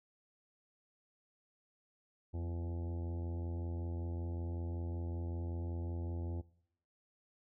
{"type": "harmonic tone with a mistuned harmonic", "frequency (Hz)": 85.3, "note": "F2", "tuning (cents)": -40, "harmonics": [1, 2, 3, 4, 5, 6, 7, 8, 9, 10], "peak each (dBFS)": [-37, -52, -50, -49, -59, -58, -60, -63, -62, -62], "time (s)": [2.33, 6.42], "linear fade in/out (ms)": 20, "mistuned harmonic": 3, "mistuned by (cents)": -30, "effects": ["noise-tail reverb RT60 0.7 s tail -20 dB re dry"]}